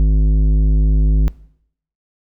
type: tone with tanh clipping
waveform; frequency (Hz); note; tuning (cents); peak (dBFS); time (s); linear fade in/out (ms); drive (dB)
sine; 51.91; G#1; 0; -11; 0-1.28; 0; 11
effects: noise-tail reverb RT60 0.7 s tail -21 dB re dry